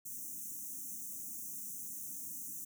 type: band-stop noise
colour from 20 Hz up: white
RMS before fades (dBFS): -44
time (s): 0.05-2.65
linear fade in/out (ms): 10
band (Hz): 320 to 5900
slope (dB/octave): 96
effects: high-pass 150 Hz 12 dB/octave